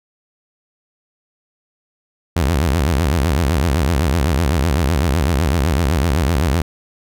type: tone with vibrato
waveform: sawtooth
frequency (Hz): 75.6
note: D#2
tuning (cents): -49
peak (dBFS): -10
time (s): 2.36-6.62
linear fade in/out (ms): 5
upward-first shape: sine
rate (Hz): 7.9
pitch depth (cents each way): 290
effects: none